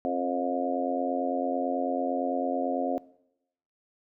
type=harmonic tone with a mistuned harmonic; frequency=89 Hz; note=F2; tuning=33 cents sharp; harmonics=3 / 4 / 5 / 6 / 7 / 8; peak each=-31 / -38 / -37 / -33 / -33 / -32 dBFS; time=0.05-2.98 s; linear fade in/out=0 ms; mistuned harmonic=4; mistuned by=-36 cents; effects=noise-tail reverb RT60 0.8 s tail -20 dB re dry